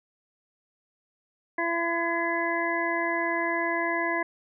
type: harmonic tone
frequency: 337.4 Hz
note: E4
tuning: 40 cents sharp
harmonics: 1 / 2 / 3 / 5 / 6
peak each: -31 / -31 / -31 / -31 / -31 dBFS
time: 1.58-4.23 s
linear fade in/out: 5 ms
effects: none